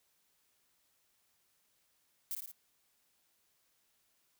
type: noise with echo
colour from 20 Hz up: violet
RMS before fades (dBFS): -38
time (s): 2.31-2.35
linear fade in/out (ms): 0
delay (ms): 55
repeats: 3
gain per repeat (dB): -4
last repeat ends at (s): 2.515
effects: white hiss -75 dBFS RMS until 4.39 s